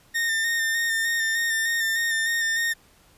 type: tone with vibrato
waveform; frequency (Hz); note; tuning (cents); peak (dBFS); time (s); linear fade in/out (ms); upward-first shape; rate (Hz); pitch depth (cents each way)
40% pulse; 1822; A#6; -40; -21; 0.14-2.74; 20; square; 3.3; 21
effects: pink hiss -57 dBFS RMS until 3.17 s + resampled to 32000 Hz